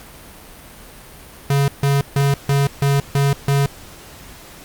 square tone bursts, 140 Hz, C#3, 18 cents sharp, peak -14 dBFS, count 7, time 1.5-3.66 s, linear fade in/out 2 ms, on 180 ms, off 150 ms, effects pink hiss -40 dBFS RMS until 4.64 s + Opus 48 kbps

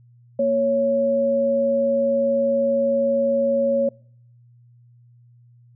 sine tone pair together, 233.1 / 554.4 Hz, A#3 / C#5, 0 / 0 cents, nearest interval octave + minor third, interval 1500 cents, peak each -25 / -17 dBFS, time 0.39-3.89 s, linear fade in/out 5 ms, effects noise-tail reverb RT60 0.6 s tail -25 dB re dry + added 120 Hz sine -49 dBFS peak until 5.75 s

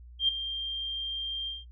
sine tone with ADSR envelope, 3183 Hz, G7, 26 cents sharp, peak -19 dBFS, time 0.19-1.65 s, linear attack 96 ms, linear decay 5 ms, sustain -12 dB, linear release 180 ms, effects noise-tail reverb RT60 0.1 s tail -23 dB re dry + added 60 Hz sine -46 dBFS peak until 1.71 s

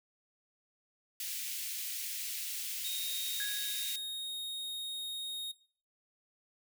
white high-pass noise, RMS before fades -39 dBFS, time 1.2-3.96 s, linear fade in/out 2 ms, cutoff 2200 Hz, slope 24 dB/octave
45% pulse tone, 3729 Hz, A#7, in tune, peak -37 dBFS, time 2.84-5.52 s, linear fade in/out 10 ms
sine tone with exponential decay, 1661.2 Hz, G#6, in tune, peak -36 dBFS, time 3.4-4.28 s, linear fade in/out 1 ms, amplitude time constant 190 ms
effects noise-tail reverb RT60 0.5 s tail -20 dB re dry

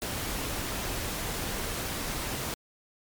pink noise, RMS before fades -33 dBFS, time 0.02-2.54 s, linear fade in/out 0 ms, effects MP3 96 kbps

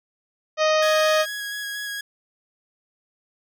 harmonic tone, 622.3 Hz, D#5, in tune, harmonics 1 / 2 / 3 / 4 / 5 / 6 / 7 / 8 / 9 / 10, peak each -18 / -24 / -28 / -30 / -32 / -34 / -35 / -36 / -37 / -38 dBFS, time 0.57-1.26 s, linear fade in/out 50 ms
sawtooth tone with vibrato, 1661.2 Hz, G#6, in tune, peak -25 dBFS, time 0.82-2.01 s, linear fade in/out 5 ms, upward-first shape square, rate 4.3 Hz, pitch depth 11 cents each way
effects none

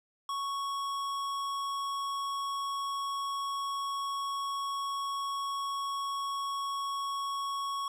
sine tone with tanh clipping, 1108.7 Hz, C#6, in tune, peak -34 dBFS, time 0.29-7.88 s, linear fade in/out 2 ms, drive 17 dB, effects none

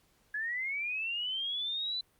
sine linear sweep, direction up, 1670 to 4035 Hz, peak -32 dBFS, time 0.34-2.01 s, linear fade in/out 5 ms, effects pink hiss -69 dBFS RMS until 2.19 s + Opus 48 kbps

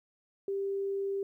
sine tone, 394.1 Hz, G4, 9 cents sharp, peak -30 dBFS, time 0.48-1.23 s, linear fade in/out 2 ms, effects 12-bit

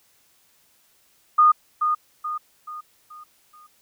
sine tone with echo, 1227 Hz, D#6, 25 cents flat, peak -11 dBFS, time 1.38-1.52 s, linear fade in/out 10 ms, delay 430 ms, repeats 5, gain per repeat -7 dB, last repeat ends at 3.67 s, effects white hiss -61 dBFS RMS until 3.81 s

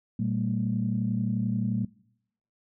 sine tone cluster, 117.9 / 195.2 / 226.6 Hz, A#2 / G3 / A#3, +20 / -7 / -49 cents, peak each -29 dBFS, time 0.19-1.85 s, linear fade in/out 5 ms, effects noise-tail reverb RT60 0.8 s tail -23 dB re dry + tanh soft clip ceiling -15 dBFS

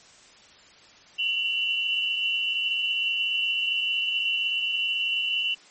sine tone pair together, 2745 / 2960 Hz, F7 / F#7, -31 / 0 cents, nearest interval minor second, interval 131 cents, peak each -26 dBFS, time 1.18-5.55 s, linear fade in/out 20 ms, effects white hiss -52 dBFS RMS until 5.7 s + MP3 32 kbps

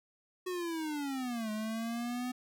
square linear two-way sweep, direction down then up, 370 to 212.4 to 252.2 Hz, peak -35 dBFS, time 0.46-2.32 s, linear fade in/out 10 ms, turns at 1.51 s, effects none

